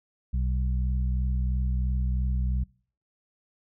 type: harmonic tone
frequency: 63 Hz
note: B1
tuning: 35 cents sharp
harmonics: 1 / 2 / 3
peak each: -24 / -33 / -37 dBFS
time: 0.33-2.64 s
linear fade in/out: 10 ms
effects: noise-tail reverb RT60 0.5 s tail -25 dB re dry